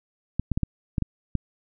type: clicks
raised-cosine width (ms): 5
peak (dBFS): -11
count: 7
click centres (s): 0.396 / 0.517 / 0.575 / 0.633 / 0.982 / 1.023 / 1.353
effects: none